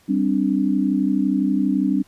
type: chord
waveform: sine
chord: G suspended fourth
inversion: none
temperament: equal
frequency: 196 / 261.6 / 293.7 Hz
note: G3 / C4 / D4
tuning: 0 / 0 / 0 cents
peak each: -21 dBFS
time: 0.08-2.03 s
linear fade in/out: 20 ms
effects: pink hiss -56 dBFS RMS until 2.07 s + resampled to 32000 Hz